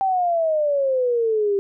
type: exponential sweep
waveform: sine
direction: down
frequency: 784 to 392 Hz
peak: -17 dBFS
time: 0.01-1.59 s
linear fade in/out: 0 ms
effects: none